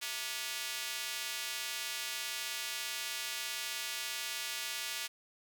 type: tone with high-pass filter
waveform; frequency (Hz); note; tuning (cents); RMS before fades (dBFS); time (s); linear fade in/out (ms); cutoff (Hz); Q
square; 130.8; C3; 0; -39; 0.01-5.08; 20; 2600; 0.88
effects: none